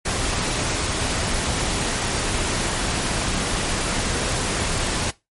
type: noise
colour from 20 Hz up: pink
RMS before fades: -23 dBFS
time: 0.05-5.11 s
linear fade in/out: 10 ms
effects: noise-tail reverb RT60 0.2 s tail -18 dB re dry + MP3 48 kbps